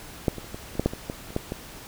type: clicks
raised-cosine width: 2 ms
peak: -7 / -21 / -28 / -20 / -25 / -9 / -7 / -20 / -16 / -28 / -11 / -16 dBFS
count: 12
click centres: 0.282 / 0.383 / 0.444 / 0.545 / 0.754 / 0.796 / 0.86 / 0.935 / 1.099 / 1.305 / 1.364 / 1.521 s
effects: pink hiss -43 dBFS RMS until 1.87 s